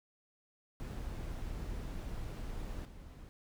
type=noise with level steps; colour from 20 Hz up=brown; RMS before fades=-41 / -50 dBFS; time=0.8-3.29 s; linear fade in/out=0 ms; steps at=2.85 s; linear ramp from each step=2 ms; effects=none